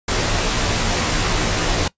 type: noise with comb filter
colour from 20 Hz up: pink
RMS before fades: -19 dBFS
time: 0.08-1.88 s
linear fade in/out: 5 ms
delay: 15 ms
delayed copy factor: -0.7
effects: noise-tail reverb RT60 0.1 s tail -20 dB re dry + resampled to 16000 Hz